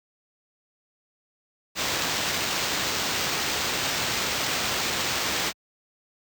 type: noise with sample-and-hold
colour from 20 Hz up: white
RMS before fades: -27 dBFS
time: 1.75-5.53 s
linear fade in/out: 50 ms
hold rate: 11025 Hz
effects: high-pass 60 Hz 12 dB/octave